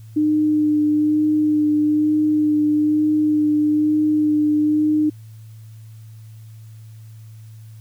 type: tone with vibrato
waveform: sine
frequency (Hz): 302.6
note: D#4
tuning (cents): -48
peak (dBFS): -14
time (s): 0.16-5.1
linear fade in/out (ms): 10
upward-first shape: sine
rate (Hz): 1.1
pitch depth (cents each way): 14
effects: added 110 Hz sine -37 dBFS peak until 7.8 s + white hiss -57 dBFS RMS until 7.8 s